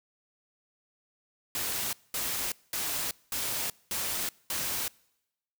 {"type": "noise bursts", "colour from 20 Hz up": "white", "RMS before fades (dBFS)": -32, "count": 6, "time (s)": [1.55, 4.88], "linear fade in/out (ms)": 2, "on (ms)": 380, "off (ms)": 210, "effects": ["noise-tail reverb RT60 0.9 s tail -26 dB re dry"]}